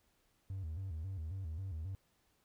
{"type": "tone with vibrato", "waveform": "triangle", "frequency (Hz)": 87.31, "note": "F2", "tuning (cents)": 0, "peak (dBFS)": -36, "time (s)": [0.5, 1.95], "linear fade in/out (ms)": 0, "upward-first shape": "square", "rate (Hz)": 3.7, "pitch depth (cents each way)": 170, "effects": ["tanh soft clip ceiling -34 dBFS", "pink hiss -75 dBFS RMS until 2.44 s"]}